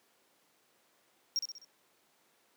triangle tone with echo, 5580 Hz, F8, 2 cents flat, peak -27 dBFS, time 1.36-1.39 s, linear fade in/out 0 ms, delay 64 ms, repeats 4, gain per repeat -6 dB, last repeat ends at 1.646 s, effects pink hiss -69 dBFS RMS until 2.56 s + high-pass 300 Hz 12 dB/octave

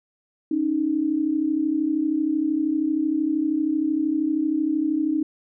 sine tone pair together, 278.2 / 311.1 Hz, C#4 / D#4, +6 / 0 cents, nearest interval major second, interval 194 cents, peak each -25 / -21 dBFS, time 0.51-5.23 s, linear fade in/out 5 ms, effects none

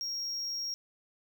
triangle tone, 5588 Hz, F8, in tune, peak -32 dBFS, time 0.01-0.74 s, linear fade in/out 0 ms, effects none

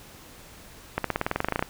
accelerating click train, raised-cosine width 0.5 ms, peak -9 dBFS, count 15, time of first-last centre 0.98-1.626 s, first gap 63 ms, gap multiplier 0.95, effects pink hiss -48 dBFS RMS until 1.69 s

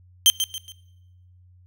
sawtooth tone with echo, 3136 Hz, G7, in tune, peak -8 dBFS, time 0.26-0.3 s, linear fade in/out 0 ms, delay 140 ms, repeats 3, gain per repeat -9 dB, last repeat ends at 0.72 s, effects noise-tail reverb RT60 1.0 s tail -23 dB re dry + added 90 Hz sine -50 dBFS peak until 1.66 s

